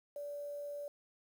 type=tone with quantisation; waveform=sine; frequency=578 Hz; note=D5; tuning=28 cents flat; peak=-40 dBFS; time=0.16-0.88 s; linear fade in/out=2 ms; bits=10; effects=none